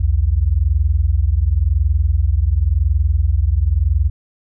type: tone pair together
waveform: sine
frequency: 61.9 / 82.83 Hz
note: B1 / E2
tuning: +5 / +9 cents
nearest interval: perfect fourth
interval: 504 cents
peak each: -15 dBFS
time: 0-4.1 s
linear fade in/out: 10 ms
effects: none